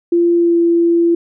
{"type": "tone with pitch glide", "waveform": "sine", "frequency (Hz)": [343.4, 339.3], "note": ["F4", "F4"], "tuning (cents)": [-29, -50], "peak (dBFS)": -9, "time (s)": [0.12, 1.15], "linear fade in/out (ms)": 5, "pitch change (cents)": -21, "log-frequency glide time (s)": [0.35, 0.58], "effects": []}